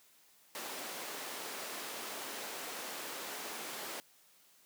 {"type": "high-pass noise", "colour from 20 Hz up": "pink", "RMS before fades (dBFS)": -43, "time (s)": [0.55, 4], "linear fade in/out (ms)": 0, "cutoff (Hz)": 370, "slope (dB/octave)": 12, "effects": ["white hiss -65 dBFS RMS until 4.65 s", "high-pass 150 Hz 12 dB/octave"]}